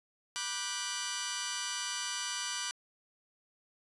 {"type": "chord", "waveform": "10% pulse", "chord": "G major seventh", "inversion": "first", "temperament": "just", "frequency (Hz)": [980, 1176, 1470, 1568], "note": ["B5", "D6", "F#6", "G6"], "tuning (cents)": [-14, 2, -12, 0], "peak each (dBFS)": -33, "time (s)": [0.36, 2.71], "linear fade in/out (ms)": 0, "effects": ["resampled to 24000 Hz"]}